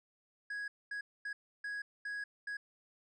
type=tone bursts at uneven times; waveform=triangle; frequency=1661.2 Hz; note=G#6; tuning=in tune; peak=-36 dBFS; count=6; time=0.5-0.68 / 0.91-1.01 / 1.25-1.33 / 1.64-1.82 / 2.05-2.24 / 2.47-2.57 s; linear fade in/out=5 ms; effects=resampled to 22050 Hz